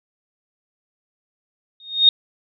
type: tone with exponential growth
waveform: sine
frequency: 3706 Hz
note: A#7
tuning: 11 cents flat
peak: -5 dBFS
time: 1.8-2.09 s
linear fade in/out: 2 ms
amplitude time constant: 61 ms
effects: none